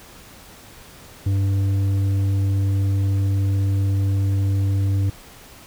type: tone with tanh clipping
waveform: sine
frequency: 98 Hz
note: G2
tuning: in tune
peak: -18 dBFS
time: 1.26-5.1 s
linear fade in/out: 5 ms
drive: 7 dB
effects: pink hiss -44 dBFS RMS until 5.66 s